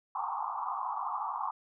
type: band-pass noise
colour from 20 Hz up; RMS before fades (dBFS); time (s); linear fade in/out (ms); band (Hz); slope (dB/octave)
white; -35; 0.15-1.51; 5; 760 to 1200; 96
effects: none